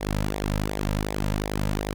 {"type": "tone with flanger", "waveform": "sawtooth", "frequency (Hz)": 51.1, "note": "G#1", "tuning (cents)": -27, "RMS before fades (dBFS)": -27, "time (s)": [0, 1.94], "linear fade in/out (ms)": 20, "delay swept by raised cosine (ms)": [0.67, 2.77], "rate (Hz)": 2.7, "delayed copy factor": -0.75, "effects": []}